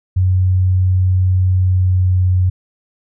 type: tone with pitch glide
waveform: sine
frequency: 92.5 to 91.65 Hz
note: F#2 to F#2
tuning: 0 to -16 cents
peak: -10 dBFS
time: 0.16-2.5 s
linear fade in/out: 10 ms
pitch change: -16 cents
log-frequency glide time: 1.54-2.26 s
effects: none